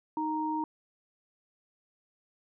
sine tone pair together, 311.1 / 932.2 Hz, D#4 / A#5, 0 / 0 cents, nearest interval octave + perfect fifth, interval 1900 cents, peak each -32 / -31 dBFS, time 0.17-0.64 s, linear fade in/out 2 ms, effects none

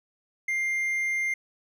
triangle tone, 2100 Hz, C7, 6 cents sharp, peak -23 dBFS, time 0.48-1.34 s, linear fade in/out 5 ms, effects none

